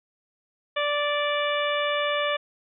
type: harmonic tone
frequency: 585 Hz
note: D5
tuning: 7 cents flat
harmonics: 1 / 2 / 3 / 4 / 5 / 6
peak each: -26 / -29 / -31 / -32 / -33 / -34 dBFS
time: 0.76-2.37 s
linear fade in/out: 10 ms
effects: none